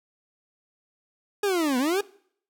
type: linear two-way sweep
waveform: 40% pulse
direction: down then up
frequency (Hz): 420.1 to 240.6 to 420.1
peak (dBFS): -21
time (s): 1.43-2.01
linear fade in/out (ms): 5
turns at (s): 1.78
effects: noise-tail reverb RT60 0.6 s tail -22 dB re dry